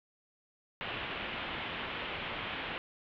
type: low-pass noise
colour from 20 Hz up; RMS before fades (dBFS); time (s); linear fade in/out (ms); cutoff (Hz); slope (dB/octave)
white; -39; 0.81-2.78; 0; 3300; 48
effects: none